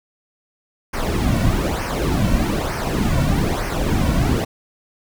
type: noise with flanger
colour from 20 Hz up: brown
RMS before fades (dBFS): -19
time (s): 0.93-4.45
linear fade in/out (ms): 10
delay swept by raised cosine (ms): 0.26 to 2.46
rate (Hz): 1.1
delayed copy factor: -0.7
effects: none